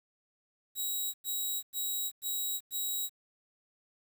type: tone bursts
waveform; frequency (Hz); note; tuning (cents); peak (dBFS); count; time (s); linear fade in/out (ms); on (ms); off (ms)
5% pulse; 3851; B7; -44; -24; 5; 0.75-3.096; 50; 390; 99
effects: 10-bit